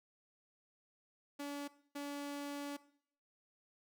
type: tone bursts at uneven times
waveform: sawtooth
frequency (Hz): 286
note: D4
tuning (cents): -46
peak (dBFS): -37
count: 2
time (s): 1.39-1.68 / 1.95-2.77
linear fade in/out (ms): 10
effects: noise-tail reverb RT60 0.6 s tail -18 dB re dry